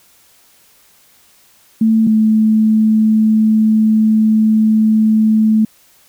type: tone pair in turn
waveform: sine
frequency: 222 / 217.9 Hz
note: A3 / A3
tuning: +16 / -17 cents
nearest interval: unison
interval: 33 cents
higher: first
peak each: -8 dBFS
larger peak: neither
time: 1.81-2.07 / 2.07-5.65 s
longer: second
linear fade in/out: 5 ms
effects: white hiss -50 dBFS RMS until 6.08 s